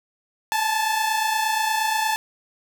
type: tone pair together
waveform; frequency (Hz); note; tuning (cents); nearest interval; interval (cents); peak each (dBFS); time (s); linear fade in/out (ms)
sawtooth; 852.5 / 881; G#5 / A5; +45 / +2; minor second; 57; -22 / -18; 0.52-2.16; 0
effects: none